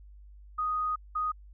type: tone pair in turn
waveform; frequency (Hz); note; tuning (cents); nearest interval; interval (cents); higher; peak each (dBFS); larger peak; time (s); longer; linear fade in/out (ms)
sine; 1244.5 / 1244.5; D#6 / D#6; 0 / 0; unison; 0; neither; -27; neither; 0.58-0.96 / 1.15-1.32; first; 10
effects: added 50 Hz sine -48 dBFS peak until 1.53 s